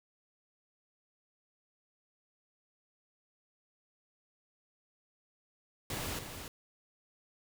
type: noise with echo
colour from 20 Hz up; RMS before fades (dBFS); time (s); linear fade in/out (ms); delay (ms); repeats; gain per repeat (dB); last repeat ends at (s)
pink; -38; 5.9-6.19; 2; 290; 1; -7; 6.48
effects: none